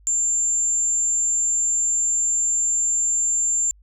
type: tone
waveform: sine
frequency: 7280 Hz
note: A#8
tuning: 42 cents flat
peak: -18 dBFS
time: 0.07-3.71 s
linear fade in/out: 0 ms
effects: added 50 Hz sine -49 dBFS peak until 3.82 s